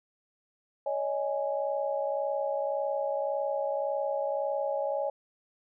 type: chord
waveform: sine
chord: C# suspended second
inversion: none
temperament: equal with one note detuned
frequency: 560.5 / 622.3 / 830.6 Hz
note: C#5 / D#5 / G#5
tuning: +19 / 0 / 0 cents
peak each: -30 / -33 / -35 dBFS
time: 0.86-5.1 s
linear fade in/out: 5 ms
effects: none